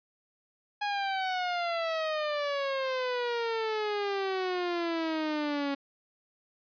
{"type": "exponential sweep", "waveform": "sawtooth", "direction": "down", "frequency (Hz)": [830.6, 277.2], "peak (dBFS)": -25, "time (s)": [0.81, 5.75], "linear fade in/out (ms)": 10, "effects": ["resampled to 11025 Hz"]}